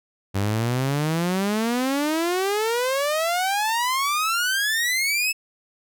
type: exponential sweep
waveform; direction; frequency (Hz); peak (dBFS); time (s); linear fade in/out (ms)
sawtooth; up; 95.6 to 2637; -17; 0.34-5.33; 20
effects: none